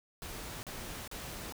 pink noise bursts, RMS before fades -43 dBFS, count 3, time 0.22-1.524 s, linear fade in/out 0 ms, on 410 ms, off 37 ms, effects none

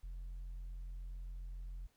sine tone, 43.65 Hz, F1, in tune, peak -40 dBFS, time 0.03-1.87 s, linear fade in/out 10 ms, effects tanh soft clip ceiling -42 dBFS + pink hiss -75 dBFS RMS until 1.96 s

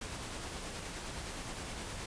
pink noise with tremolo, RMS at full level -41 dBFS, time 0.01-2.06 s, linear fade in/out 5 ms, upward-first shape sine, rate 9.6 Hz, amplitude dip 25%, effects resampled to 22050 Hz

